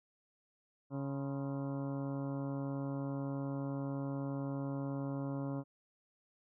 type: harmonic tone with a mistuned harmonic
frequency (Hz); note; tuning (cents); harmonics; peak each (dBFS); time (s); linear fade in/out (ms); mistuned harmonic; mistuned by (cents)
138.59; C#3; 0; 1 / 2 / 3 / 4 / 5 / 6 / 7 / 8 / 9 / 10; -39 / -39 / -51 / -46 / -54 / -56 / -55 / -55 / -59 / -61; 0.9-5.64; 50; 8; -75
effects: none